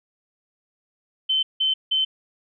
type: tone bursts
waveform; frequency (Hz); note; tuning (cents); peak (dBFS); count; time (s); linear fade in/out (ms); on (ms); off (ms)
sine; 3074; G7; -35; -18; 3; 1.29-2.05; 10; 140; 170
effects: none